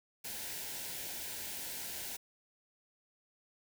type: band-stop noise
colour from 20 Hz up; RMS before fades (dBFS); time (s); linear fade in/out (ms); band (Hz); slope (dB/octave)
white; -42; 0.24-2.17; 10; 1000 to 1400; 96
effects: none